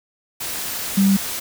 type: tone in noise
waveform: sine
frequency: 196 Hz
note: G3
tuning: in tune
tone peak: -12 dBFS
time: 0.97-1.17 s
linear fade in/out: 10 ms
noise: white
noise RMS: -27 dBFS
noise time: 0.4-1.4 s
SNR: +12 dB
effects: none